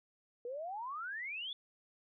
sine exponential sweep, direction up, 466.2 to 3520 Hz, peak -39 dBFS, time 0.45-1.53 s, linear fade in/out 2 ms, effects none

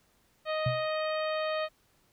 harmonic tone, 623 Hz, D#5, 2 cents sharp, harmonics 1 / 2 / 3 / 4 / 5 / 6 / 7, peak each -30 / -36 / -40 / -42 / -44 / -46 / -47 dBFS, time 0.45-1.69 s, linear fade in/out 50 ms
sine tone with exponential decay, 125.5 Hz, B2, 28 cents sharp, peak -23 dBFS, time 0.66-0.88 s, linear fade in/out 5 ms, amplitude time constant 47 ms
effects pink hiss -68 dBFS RMS until 2.12 s

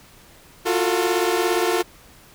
sawtooth tone cluster, 347.1 / 364.4 / 447.4 Hz, F4 / F#4 / A4, -11 / -26 / +29 cents, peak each -19 dBFS, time 0.65-1.83 s, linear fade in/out 20 ms, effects pink hiss -49 dBFS RMS until 2.34 s

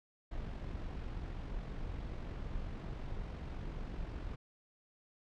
brown noise with amplitude modulation, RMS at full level -40 dBFS, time 0.31-4.36 s, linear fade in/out 10 ms, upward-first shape sine, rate 45.5 Hz, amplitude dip 35%, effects low-pass 4000 Hz 12 dB/octave

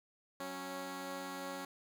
10% pulse tone pair together, 185 / 276.1 Hz, F#3 / C#4, 0 / -7 cents, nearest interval perfect fifth, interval 693 cents, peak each -39 / -34 dBFS, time 0.4-1.65 s, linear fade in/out 2 ms, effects none

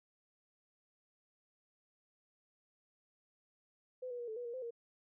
sine tone with pitch steps, 507 / 486.9 / 477.8 / 438 / 486.5 / 471.5 / 515 / 468.1 Hz, B4 / B4 / A#4 / A4 / B4 / A#4 / C5 / A#4, +45 / -25 / +43 / -8 / -26 / +20 / -28 / +7 cents, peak -40 dBFS, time 4.02-4.708 s, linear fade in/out 10 ms, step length 86 ms, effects none

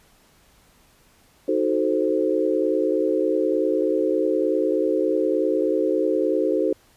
sine chord, D# diminished seventh, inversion none, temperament equal, 311.1 / 370 / 440 / 523.3 Hz, D#4 / F#4 / A4 / C5, 0 / 0 / 0 / 0 cents, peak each -24 dBFS, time 1.48-6.73 s, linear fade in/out 5 ms, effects pink hiss -57 dBFS RMS until 6.96 s + resampled to 32000 Hz

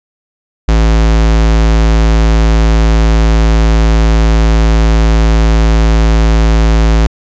square tone, 55 Hz, A1, in tune, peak -6 dBFS, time 0.68-7.07 s, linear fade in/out 5 ms, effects resampled to 16000 Hz

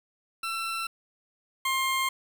20% pulse tone pair in turn, 1343 / 1061.1 Hz, E6 / C6, +32 / +24 cents, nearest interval major third, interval 408 cents, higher first, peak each -25 / -20 dBFS, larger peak second, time 0.43-0.87 / 1.65-2.09 s, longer neither, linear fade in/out 5 ms, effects 8-bit

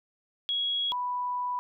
sine tone pair in turn, 3322 / 987.6 Hz, G#7 / B5, 0 / 0 cents, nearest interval octave + major sixth, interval 2100 cents, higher first, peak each -26 / -28 dBFS, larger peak first, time 0.49-0.92 / 0.92-1.59 s, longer second, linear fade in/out 0 ms, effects none

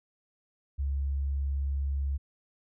sine tone, 69.3 Hz, C#2, in tune, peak -27 dBFS, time 0.78-2.18 s, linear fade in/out 20 ms, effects none

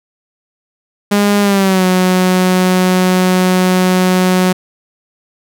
sawtooth tone with pitch glide, 204 to 183.86 Hz, G#3 to F#3, -31 to -11 cents, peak -5 dBFS, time 1.11-4.53 s, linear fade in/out 10 ms, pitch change -180 cents, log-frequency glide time 1.41-1.85 s, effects none

